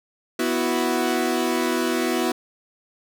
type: chord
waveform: sawtooth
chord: B suspended fourth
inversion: none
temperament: equal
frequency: 246.9 / 329.6 / 370 Hz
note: B3 / E4 / F#4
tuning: 0 / 0 / 0 cents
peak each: -21 dBFS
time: 0.39-2.32 s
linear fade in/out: 5 ms
effects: none